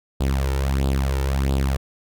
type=tone with flanger; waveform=sawtooth; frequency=67.6 Hz; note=C#2; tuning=43 cents flat; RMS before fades=-21 dBFS; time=0.2-1.77 s; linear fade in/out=10 ms; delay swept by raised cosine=0.24 to 2.24 ms; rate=1.5 Hz; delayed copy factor=+0.7; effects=none